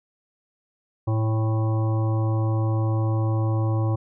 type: harmonic tone with a mistuned harmonic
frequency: 110 Hz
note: A2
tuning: in tune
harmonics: 1 / 3 / 5 / 7 / 9 / 10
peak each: -20 / -30 / -34 / -37 / -39 / -40 dBFS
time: 1.07-3.96 s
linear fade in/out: 10 ms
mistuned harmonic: 7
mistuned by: +31 cents
effects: none